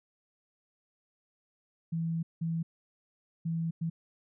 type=tone bursts at uneven times; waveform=sine; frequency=164.81 Hz; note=E3; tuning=in tune; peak=-29 dBFS; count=4; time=1.92-2.23 / 2.41-2.63 / 3.45-3.71 / 3.81-3.9 s; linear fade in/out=10 ms; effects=none